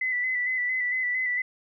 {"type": "tone with vibrato", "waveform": "sine", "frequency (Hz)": 2000, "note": "B6", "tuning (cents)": 21, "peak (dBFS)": -24, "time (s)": [0.01, 1.42], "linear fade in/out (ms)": 5, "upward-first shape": "square", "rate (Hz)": 4.4, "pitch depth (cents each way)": 28, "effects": []}